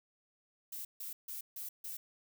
violet noise bursts, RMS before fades -43 dBFS, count 5, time 0.72-1.97 s, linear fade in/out 5 ms, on 130 ms, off 150 ms, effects none

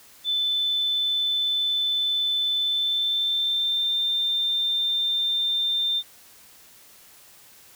sine tone with pitch glide, 3518 to 3590 Hz, A7 to A7, -1 to +34 cents, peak -21 dBFS, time 0.24-6.03 s, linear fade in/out 50 ms, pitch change +35 cents, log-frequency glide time 2.59-3.93 s, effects white hiss -51 dBFS RMS until 7.75 s

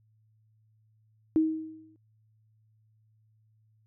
sine tone with exponential decay, 316.7 Hz, D#4, 31 cents sharp, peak -18 dBFS, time 1.36-1.96 s, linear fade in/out 0 ms, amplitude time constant 130 ms, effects added 109 Hz sine -63 dBFS peak until 3.86 s

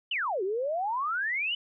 sine exponential two-way sweep, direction down then up, 3136 to 361.4 to 3042 Hz, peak -27 dBFS, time 0.11-1.55 s, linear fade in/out 5 ms, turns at 0.43 s, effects none

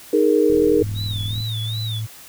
sine chord, D# suspended fourth, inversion none, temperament equal, 311.1 / 415.3 / 466.2 Hz, D#4 / G#4 / A#4, 0 / 0 / 0 cents, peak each -18 / -17 / -17 dBFS, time 0.13-0.83 s, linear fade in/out 5 ms
click train, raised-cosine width 5 ms, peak -22 dBFS, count 38, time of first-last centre 0.5-1.405 s, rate 40.9 Hz
sine tone with pitch glide, 103.4 to 110.18 Hz, G#2 to A2, -7 to +3 cents, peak -23 dBFS, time 0.8-2.07 s, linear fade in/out 20 ms, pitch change +110 cents, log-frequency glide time 1.27-1.43 s
triangle tone with vibrato, 3679 Hz, A#7, 24 cents flat, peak -27 dBFS, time 0.94-2.02 s, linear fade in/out 50 ms, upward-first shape sine, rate 2.6 Hz, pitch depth 140 cents each way
effects white hiss -42 dBFS RMS until 2.28 s

